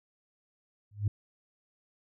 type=tone with exponential growth; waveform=sine; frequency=103.2 Hz; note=G#2; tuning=10 cents flat; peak=-20 dBFS; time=0.91-1.08 s; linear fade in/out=5 ms; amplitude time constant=36 ms; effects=tanh soft clip ceiling -21 dBFS